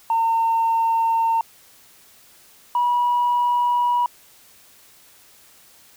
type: tone pair in turn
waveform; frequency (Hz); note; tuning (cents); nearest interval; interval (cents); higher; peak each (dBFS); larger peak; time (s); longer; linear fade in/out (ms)
sine; 910 / 969.4; A#5 / B5; -42 / -32; minor second; 110; second; -15; neither; 0.1-1.41 / 2.75-4.06; neither; 2
effects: tanh soft clip ceiling -13 dBFS + white hiss -51 dBFS RMS until 5.96 s